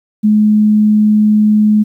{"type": "tone", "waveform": "sine", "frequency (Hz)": 212.2, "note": "G#3", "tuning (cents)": 38, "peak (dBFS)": -6, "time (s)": [0.23, 1.84], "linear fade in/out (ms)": 20, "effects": ["8-bit"]}